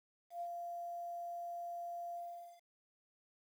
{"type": "tone with ADSR envelope", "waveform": "sine", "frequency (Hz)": 693, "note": "F5", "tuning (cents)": -14, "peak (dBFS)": -38, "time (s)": [0.3, 2.62], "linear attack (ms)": 110, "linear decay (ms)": 63, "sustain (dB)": -3, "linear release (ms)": 460, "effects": ["11-bit"]}